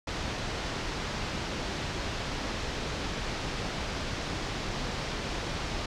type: low-pass noise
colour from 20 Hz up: pink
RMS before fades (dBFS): -34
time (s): 0.07-5.86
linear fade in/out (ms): 5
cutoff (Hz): 5800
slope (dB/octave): 24
effects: none